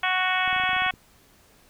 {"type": "harmonic tone", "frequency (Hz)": 370, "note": "F#4", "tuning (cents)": 0, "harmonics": [2, 3, 4, 5, 6, 7, 8, 9], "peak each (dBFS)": [-28, -29, -28, -29, -29, -30, -37, -32], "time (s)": [0.03, 0.91], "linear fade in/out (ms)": 5}
{"type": "clicks", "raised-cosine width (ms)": 3, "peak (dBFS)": -30, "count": 11, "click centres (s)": [0.477, 0.529, 0.564, 0.599, 0.637, 0.692, 0.732, 0.765, 0.821, 0.864, 0.939]}
{"effects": ["pink hiss -57 dBFS RMS until 1.69 s"]}